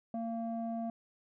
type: tone with low-pass filter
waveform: square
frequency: 228.9 Hz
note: A#3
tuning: 31 cents flat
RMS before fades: -37 dBFS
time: 0.14-0.9 s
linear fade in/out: 2 ms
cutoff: 590 Hz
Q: 7.3
effects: none